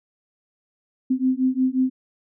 sine beating tone pair, 256 / 261.6 Hz, C4 / C4, -38 / 0 cents, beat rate 5.6 Hz, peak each -21 dBFS, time 1.1-1.9 s, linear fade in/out 10 ms, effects none

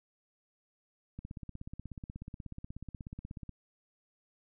click train, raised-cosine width 5 ms, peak -30 dBFS, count 39, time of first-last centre 1.19-3.493 s, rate 16.5 Hz, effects none

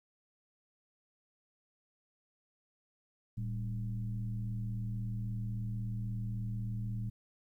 sine tone with frequency modulation, 112.4 Hz, A2, 37 cents sharp, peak -34 dBFS, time 3.37-7.1 s, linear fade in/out 10 ms, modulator 83.7 Hz, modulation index 0.73, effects 12-bit

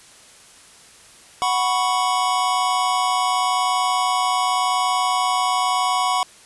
square chord, F# suspended fourth, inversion none, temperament equal, 740 / 987.8 / 1108.7 Hz, F#5 / B5 / C#6, 0 / 0 / 0 cents, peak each -23 dBFS, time 1.42-6.23 s, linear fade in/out 0 ms, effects white hiss -47 dBFS RMS until 6.45 s + resampled to 24000 Hz

